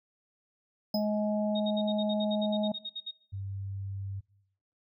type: harmonic tone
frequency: 210.7 Hz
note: G#3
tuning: 25 cents sharp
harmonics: 1 / 3 / 4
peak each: -28 / -31 / -41 dBFS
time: 0.94-2.72 s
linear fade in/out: 5 ms
type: tone with exponential decay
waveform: square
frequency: 5080 Hz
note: D#8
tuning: 35 cents sharp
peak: -31 dBFS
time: 0.94-1.09 s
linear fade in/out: 5 ms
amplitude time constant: 31 ms
type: tone bursts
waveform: sine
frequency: 3729 Hz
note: A#7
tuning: in tune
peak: -34 dBFS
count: 15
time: 1.55-3.113 s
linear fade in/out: 10 ms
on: 51 ms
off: 57 ms
type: tone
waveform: sine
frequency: 98 Hz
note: G2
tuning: in tune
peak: -34 dBFS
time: 3.32-4.21 s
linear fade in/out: 20 ms
effects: noise-tail reverb RT60 0.8 s tail -23 dB re dry